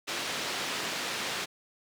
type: band-pass noise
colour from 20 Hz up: white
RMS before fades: -34 dBFS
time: 0.07-1.46 s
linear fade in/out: 20 ms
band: 160 to 4200 Hz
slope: 12 dB/octave
effects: none